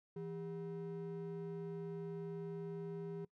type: ring-modulated tone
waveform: triangle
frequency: 283.9 Hz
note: C#4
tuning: 41 cents sharp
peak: -37 dBFS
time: 0.16-3.25 s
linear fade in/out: 5 ms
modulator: 118 Hz
effects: noise-tail reverb RT60 0.1 s tail -22 dB re dry